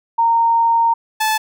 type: tone pair in turn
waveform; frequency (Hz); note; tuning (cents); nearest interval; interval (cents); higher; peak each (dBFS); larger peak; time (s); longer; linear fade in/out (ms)
sine / sawtooth; 923 / 870; A#5 / A5; -17 / -20; minor second; 103; first; -11; neither; 0.18-0.94 / 1.2-1.38; first; 10
effects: none